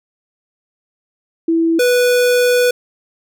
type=tone pair in turn; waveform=sine / square; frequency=329.6 / 492.1 Hz; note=E4 / B4; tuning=0 / -6 cents; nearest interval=perfect fifth; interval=694 cents; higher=second; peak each=-11 dBFS; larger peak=neither; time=1.48-1.79 / 1.79-2.71 s; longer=second; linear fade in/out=5 ms; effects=none